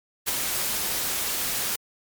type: noise with ADSR envelope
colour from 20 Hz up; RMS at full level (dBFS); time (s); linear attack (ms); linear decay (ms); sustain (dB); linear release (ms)
white; -23; 0.26-1.76; 26; 15; -4; 5
effects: MP3 96 kbps